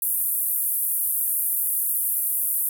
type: band-pass noise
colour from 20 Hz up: white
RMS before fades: -24 dBFS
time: 0.02-2.69 s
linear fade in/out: 2 ms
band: 10000 to 15000 Hz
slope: 48 dB/octave
effects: none